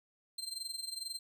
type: tone with amplitude modulation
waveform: 30% pulse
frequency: 4143 Hz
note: C8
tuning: 18 cents flat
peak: -33 dBFS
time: 0.38-1.19 s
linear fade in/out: 5 ms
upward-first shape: sine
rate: 22.2 Hz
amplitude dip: 80%
effects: none